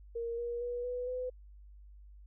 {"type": "tone with pitch steps", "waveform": "sine", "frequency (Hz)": [466.2, 475.4, 484.9, 494.5, 504.3], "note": ["A#4", "A#4", "B4", "B4", "B4"], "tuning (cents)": [0, 34, -32, 2, 36], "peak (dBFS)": -34, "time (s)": [0.15, 1.3], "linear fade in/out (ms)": 10, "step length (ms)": 230, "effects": ["added 50 Hz sine -51 dBFS peak until 2.26 s"]}